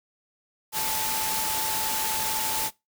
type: tone in noise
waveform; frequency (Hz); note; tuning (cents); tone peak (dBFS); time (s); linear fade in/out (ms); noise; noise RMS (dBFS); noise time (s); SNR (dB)
sine; 876; A5; -8; -32; 0.72-2.71; 50; white; -28; 0.72-2.71; -7
effects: noise-tail reverb RT60 0.2 s tail -21 dB re dry